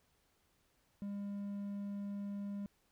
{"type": "tone", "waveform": "triangle", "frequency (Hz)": 201.5, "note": "G3", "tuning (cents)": 48, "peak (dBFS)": -37, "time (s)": [1.02, 2.66], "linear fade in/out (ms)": 0, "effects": ["pink hiss -75 dBFS RMS until 2.91 s"]}